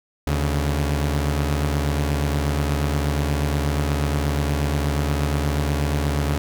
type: tone pair together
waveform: sawtooth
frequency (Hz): 74.43 / 140.5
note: D2 / C#3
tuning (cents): +24 / +24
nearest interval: major seventh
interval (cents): 1100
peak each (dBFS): -17 / -21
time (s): 0.27-6.38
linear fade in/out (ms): 0
effects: none